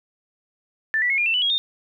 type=tone with pitch steps; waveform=sine; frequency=1767 / 1960.6 / 2175 / 2414 / 2678 / 2972 / 3297 / 3659 Hz; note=A6 / B6 / C#7 / D7 / E7 / F#7 / G#7 / A#7; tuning=+7 / -13 / -33 / +47 / +27 / +7 / -13 / -33 cents; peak=-18 dBFS; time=0.94-1.58 s; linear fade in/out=0 ms; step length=80 ms; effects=10-bit